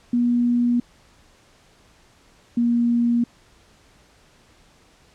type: tone pair in turn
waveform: sine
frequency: 240.9 / 237 Hz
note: B3 / A#3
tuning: -43 / +29 cents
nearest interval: unison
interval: 28 cents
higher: first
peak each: -16 dBFS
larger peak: neither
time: 0.13-0.8 / 2.57-3.24 s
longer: neither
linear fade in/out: 5 ms
effects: pink hiss -55 dBFS RMS until 5.14 s + low-pass 8000 Hz 12 dB/octave